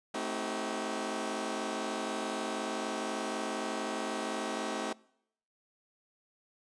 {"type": "chord", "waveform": "15% pulse", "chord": "A diminished seventh", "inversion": "none", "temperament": "just", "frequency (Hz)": [220, 264, 316.8, 380.2], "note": ["A3", "C4", "Eb4", "Gb4"], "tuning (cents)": [0, 16, 31, 47], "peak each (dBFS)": -33, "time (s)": [0.14, 4.93], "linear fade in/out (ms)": 5, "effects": ["noise-tail reverb RT60 0.7 s tail -23 dB re dry", "resampled to 22050 Hz"]}